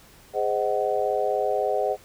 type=chord; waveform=sine; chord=Ab dominant seventh; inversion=none; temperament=just; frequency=415.3 / 519.1 / 623 / 747.5 Hz; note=Ab4 / C5 / Eb5 / Gb5; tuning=0 / -14 / +2 / +17 cents; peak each=-27 dBFS; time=0.33-1.97 s; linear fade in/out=50 ms; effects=pink hiss -52 dBFS RMS until 2.04 s